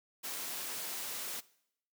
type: noise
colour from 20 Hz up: white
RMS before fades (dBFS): -40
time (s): 0.23-1.41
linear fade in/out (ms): 20
effects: noise-tail reverb RT60 0.7 s tail -20 dB re dry + high-pass 200 Hz 12 dB/octave